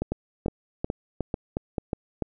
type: two click trains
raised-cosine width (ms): 2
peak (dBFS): -13 / -13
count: 6 / 6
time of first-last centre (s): 0.12-1.932 / 0.02-2.223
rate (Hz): 2.76 / 2.27
effects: none